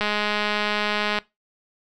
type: click train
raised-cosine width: 0.3 ms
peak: -8 dBFS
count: 247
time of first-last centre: 0.01-1.187 s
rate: 209 Hz
effects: noise-tail reverb RT60 0.2 s tail -20 dB re dry